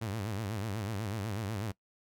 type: tone with vibrato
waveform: sawtooth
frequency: 104.9 Hz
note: G#2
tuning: 18 cents sharp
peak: -30 dBFS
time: 0.01-1.72 s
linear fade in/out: 10 ms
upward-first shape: sine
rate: 8.1 Hz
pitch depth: 160 cents each way
effects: noise-tail reverb RT60 0.1 s tail -21 dB re dry

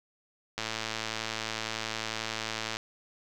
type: click train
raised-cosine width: 0.2 ms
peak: -15 dBFS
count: 244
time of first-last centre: 0.58-2.769 s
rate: 111 Hz
effects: none

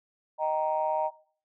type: chord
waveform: sine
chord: Eb major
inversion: none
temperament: just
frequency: 622.3 / 777.8 / 933.4 Hz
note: Eb5 / G5 / Bb5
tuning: 0 / -14 / +2 cents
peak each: -28 / -31 / -28 dBFS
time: 0.38-1.11 s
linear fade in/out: 50 ms
effects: noise-tail reverb RT60 0.5 s tail -20 dB re dry + tanh soft clip ceiling -16 dBFS

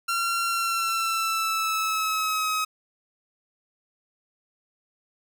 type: tone with pitch glide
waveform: sawtooth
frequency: 1370 to 1270.9 Hz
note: F6 to D#6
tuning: -34 to +36 cents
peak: -20 dBFS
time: 0.08-2.65 s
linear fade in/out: 10 ms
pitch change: -130 cents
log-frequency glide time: 0.46-2.48 s
effects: none

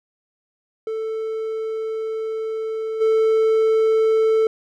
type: tone with level steps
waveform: triangle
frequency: 441.9 Hz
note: A4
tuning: 7 cents sharp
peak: -21 / -12 dBFS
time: 0.87-4.47 s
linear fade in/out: 2 ms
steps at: 3 s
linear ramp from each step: 20 ms
effects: none

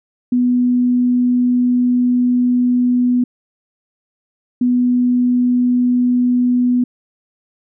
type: tone pair in turn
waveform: sine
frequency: 246.9 / 246.9 Hz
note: B3 / B3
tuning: 0 / 0 cents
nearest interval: unison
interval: 0 cents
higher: neither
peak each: -11 dBFS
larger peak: neither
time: 0.32-3.24 / 4.61-6.84 s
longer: first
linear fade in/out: 5 ms
effects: none

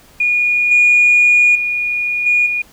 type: tone with level steps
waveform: sine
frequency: 2442 Hz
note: D#7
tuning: 33 cents flat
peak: -11 / -6 / -15 / -9 / -15 dBFS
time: 0.2-2.62 s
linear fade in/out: 5 ms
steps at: 0.71 / 1.55 / 2.26 / 2.46 s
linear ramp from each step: 5 ms
effects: tanh soft clip ceiling -3 dBFS + pink hiss -46 dBFS RMS until 2.72 s

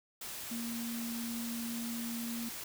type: tone in noise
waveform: sine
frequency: 233.1 Hz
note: A#3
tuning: in tune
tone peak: -37 dBFS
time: 0.51-2.49 s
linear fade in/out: 5 ms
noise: white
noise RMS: -43 dBFS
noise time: 0.21-2.64 s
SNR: +3 dB
effects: none

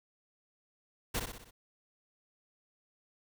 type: noise with echo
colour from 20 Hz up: pink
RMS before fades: -33 dBFS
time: 1.14-1.2 s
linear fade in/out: 10 ms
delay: 62 ms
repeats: 5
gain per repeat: -5 dB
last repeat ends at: 1.51 s
effects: none

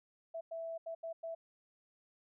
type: tone bursts at uneven times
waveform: sine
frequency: 659.3 Hz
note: E5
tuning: in tune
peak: -39 dBFS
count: 5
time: 0.34-0.41 / 0.51-0.78 / 0.86-0.95 / 1.03-1.13 / 1.23-1.35 s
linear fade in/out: 10 ms
effects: none

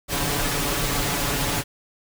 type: noise with comb filter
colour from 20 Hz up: pink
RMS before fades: -24 dBFS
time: 0.08-1.64 s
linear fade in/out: 50 ms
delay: 7 ms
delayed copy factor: +0.75
effects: none

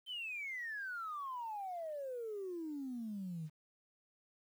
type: exponential sweep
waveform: sine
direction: down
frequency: 3136 to 150 Hz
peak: -39 dBFS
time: 0.06-3.5 s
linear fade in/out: 50 ms
effects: tanh soft clip ceiling -36 dBFS + 11-bit

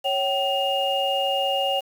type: tone cluster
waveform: sine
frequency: 553 / 767 / 2838 Hz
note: C#5 / G5 / F7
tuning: -4 / -38 / +27 cents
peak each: -25 dBFS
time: 0.04-1.81 s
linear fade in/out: 20 ms
effects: 7-bit

